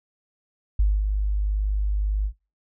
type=tone with ADSR envelope; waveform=sine; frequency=50.9 Hz; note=G#1; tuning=34 cents flat; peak=-15 dBFS; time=0.79-2.33 s; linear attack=6 ms; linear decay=230 ms; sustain=-5 dB; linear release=78 ms; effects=noise-tail reverb RT60 0.3 s tail -26 dB re dry